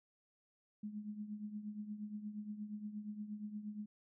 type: tone with tremolo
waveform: sine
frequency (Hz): 210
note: G#3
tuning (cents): +19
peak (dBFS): -39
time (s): 0.83-3.86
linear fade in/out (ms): 5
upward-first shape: triangle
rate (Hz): 8.5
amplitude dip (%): 75
effects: none